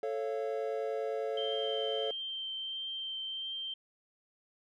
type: chord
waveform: triangle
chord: A augmented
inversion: none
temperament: just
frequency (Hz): 440 / 550 / 687.5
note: A4 / C#5 / E#5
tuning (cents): 0 / -14 / -27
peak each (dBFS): -33 / -35 / -38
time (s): 0.03-2.11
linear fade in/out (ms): 2
type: tone with vibrato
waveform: sine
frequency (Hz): 3136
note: G7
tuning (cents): 0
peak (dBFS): -36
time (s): 1.37-3.74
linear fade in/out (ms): 5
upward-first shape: triangle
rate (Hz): 1.5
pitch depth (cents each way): 11
effects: none